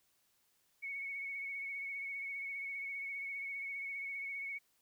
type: tone with vibrato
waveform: sine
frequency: 2217 Hz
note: C#7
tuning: in tune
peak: -39 dBFS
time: 0.82-4.59 s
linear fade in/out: 20 ms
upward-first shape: triangle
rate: 15 Hz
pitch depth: 33 cents each way
effects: white hiss -75 dBFS RMS until 4.81 s